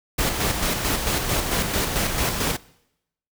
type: noise with tremolo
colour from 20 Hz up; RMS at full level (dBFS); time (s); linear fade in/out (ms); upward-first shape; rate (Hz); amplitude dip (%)
pink; -22; 0.18-2.57; 10; square; 4.5; 40
effects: noise-tail reverb RT60 0.8 s tail -21 dB re dry